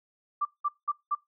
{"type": "tone bursts", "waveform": "sine", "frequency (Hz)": 1174.7, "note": "D6", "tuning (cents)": 0, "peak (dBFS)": -24, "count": 4, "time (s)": [0.41, 1.152], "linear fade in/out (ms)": 10, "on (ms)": 43, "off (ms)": 190, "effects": ["noise-tail reverb RT60 0.2 s tail -22 dB re dry"]}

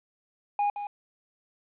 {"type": "tone with echo", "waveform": "triangle", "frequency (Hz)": 820, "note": "G#5", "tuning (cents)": -22, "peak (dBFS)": -21, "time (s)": [0.59, 0.7], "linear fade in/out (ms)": 2, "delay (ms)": 170, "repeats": 1, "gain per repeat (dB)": -9, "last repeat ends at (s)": 0.87, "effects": ["resampled to 8000 Hz", "10-bit"]}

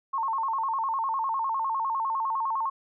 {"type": "tone with vibrato", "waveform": "sine", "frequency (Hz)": 987.8, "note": "B5", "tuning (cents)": 0, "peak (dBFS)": -25, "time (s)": [0.13, 2.7], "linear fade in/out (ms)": 10, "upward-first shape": "square", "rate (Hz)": 9.9, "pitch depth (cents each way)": 160, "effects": []}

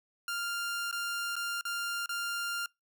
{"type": "tone with dropouts", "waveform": "sawtooth", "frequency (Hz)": 1396.9, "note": "F6", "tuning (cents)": 0, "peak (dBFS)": -29, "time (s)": [0.28, 2.66], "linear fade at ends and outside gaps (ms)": 2, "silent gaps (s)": [[0.913, 0.926], [1.356, 1.364], [1.611, 1.652], [2.06, 2.092]], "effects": ["noise-tail reverb RT60 0.2 s tail -26 dB re dry"]}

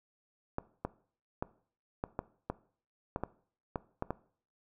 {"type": "clicks", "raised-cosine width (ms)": 1, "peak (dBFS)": -19, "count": 11, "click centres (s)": [0.584, 0.85, 1.425, 2.039, 2.191, 2.5, 3.161, 3.236, 3.758, 4.024, 4.106], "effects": ["noise-tail reverb RT60 0.5 s tail -19 dB re dry"]}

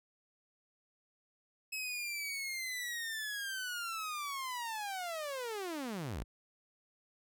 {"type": "linear sweep", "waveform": "sawtooth", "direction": "down", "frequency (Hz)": [2581, 35.95], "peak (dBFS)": -34, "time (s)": [1.72, 6.24], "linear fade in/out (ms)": 10, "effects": []}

